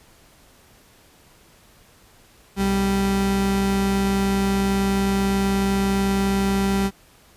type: tone pair together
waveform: 35% pulse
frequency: 61.74 / 196 Hz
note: B1 / G3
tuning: 0 / 0 cents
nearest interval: octave + minor sixth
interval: 2000 cents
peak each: -27 / -17 dBFS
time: 2.56-6.91 s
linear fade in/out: 50 ms
effects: pink hiss -53 dBFS RMS until 7.36 s + resampled to 32000 Hz